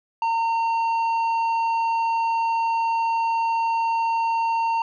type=tone with tanh clipping; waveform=triangle; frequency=914 Hz; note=A#5; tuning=34 cents flat; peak=-21 dBFS; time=0.22-4.82 s; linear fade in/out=2 ms; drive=11 dB; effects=none